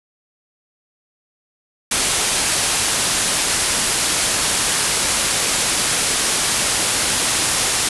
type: low-pass noise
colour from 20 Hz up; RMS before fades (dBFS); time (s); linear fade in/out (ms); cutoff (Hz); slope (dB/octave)
white; -19; 1.91-7.89; 5; 11000; 96
effects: none